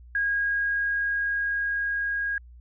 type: tone with level ramp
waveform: sine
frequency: 1636 Hz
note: G#6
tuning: 26 cents flat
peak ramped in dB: -22 to -25 dBFS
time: 0.15-2.38 s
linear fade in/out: 2 ms
effects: added 60 Hz sine -45 dBFS peak until 2.6 s